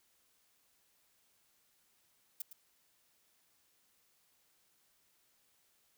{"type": "noise with echo", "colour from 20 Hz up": "violet", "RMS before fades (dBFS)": -39, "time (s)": [2.4, 2.42], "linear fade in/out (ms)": 5, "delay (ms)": 110, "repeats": 1, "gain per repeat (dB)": -11, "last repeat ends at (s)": 2.53, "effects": ["white hiss -73 dBFS RMS until 5.97 s"]}